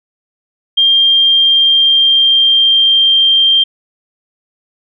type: tone with pitch glide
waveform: sine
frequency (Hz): 3197 to 3173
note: G7 to G7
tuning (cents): +33 to +20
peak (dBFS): -6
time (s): 0.77-3.64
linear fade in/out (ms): 10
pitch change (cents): -13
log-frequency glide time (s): 0.91-3.17
effects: none